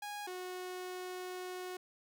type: tone pair in turn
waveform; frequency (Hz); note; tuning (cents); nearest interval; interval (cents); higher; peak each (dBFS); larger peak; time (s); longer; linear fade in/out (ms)
sawtooth; 825 / 365.6; G#5 / F#4; -12 / -21; octave + major second; 1409; first; -37 / -37; neither; 0.02-0.27 / 0.27-1.77; second; 5
effects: none